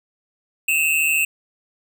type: tone pair together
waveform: square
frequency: 2576 / 2729 Hz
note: E7 / F7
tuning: -41 / -41 cents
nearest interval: minor second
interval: 100 cents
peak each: -20 dBFS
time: 0.68-1.25 s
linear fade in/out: 5 ms
effects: none